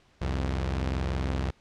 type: tone pair together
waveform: sawtooth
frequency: 65.41 / 86.46 Hz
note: C2 / F2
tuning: 0 / -17 cents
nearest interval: perfect fourth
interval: 483 cents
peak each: -24 / -29 dBFS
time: 0.21-1.51 s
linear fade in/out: 10 ms
effects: pink hiss -62 dBFS RMS until 1.6 s + low-pass 5000 Hz 12 dB/octave